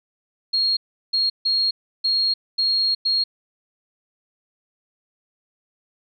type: tone bursts at uneven times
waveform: sine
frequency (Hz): 4268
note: C8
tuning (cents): +34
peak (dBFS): -17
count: 6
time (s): 0.53-0.77 / 1.13-1.3 / 1.45-1.71 / 2.04-2.34 / 2.58-2.95 / 3.05-3.24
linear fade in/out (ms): 10
effects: none